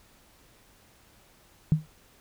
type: tone with exponential decay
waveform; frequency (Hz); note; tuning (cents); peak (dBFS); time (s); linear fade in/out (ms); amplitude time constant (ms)
sine; 155.56; D#3; 0; -14; 1.72-1.86; 0; 30
effects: pink hiss -59 dBFS RMS until 2.2 s